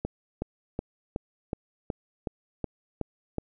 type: click train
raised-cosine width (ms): 2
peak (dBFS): -16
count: 10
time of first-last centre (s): 0.05-3.383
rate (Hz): 2.7
effects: none